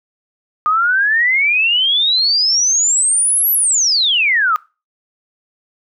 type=exponential two-way sweep; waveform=sine; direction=up then down; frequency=1214 to 12000 to 1214 Hz; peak=-11 dBFS; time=0.66-4.56 s; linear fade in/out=0 ms; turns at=3.52 s; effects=noise-tail reverb RT60 0.3 s tail -22 dB re dry